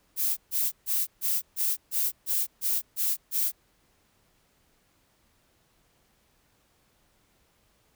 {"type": "noise bursts", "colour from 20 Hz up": "violet", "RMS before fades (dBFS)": -26, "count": 10, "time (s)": [0.16, 3.52], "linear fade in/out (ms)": 50, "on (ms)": 210, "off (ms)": 140, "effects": ["pink hiss -67 dBFS RMS until 7.95 s"]}